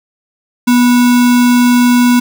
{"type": "tone with sample-and-hold", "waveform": "sine", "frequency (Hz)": 244.1, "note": "B3", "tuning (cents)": -20, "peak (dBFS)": -5, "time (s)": [0.67, 2.2], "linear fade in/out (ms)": 10, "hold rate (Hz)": 1225, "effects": []}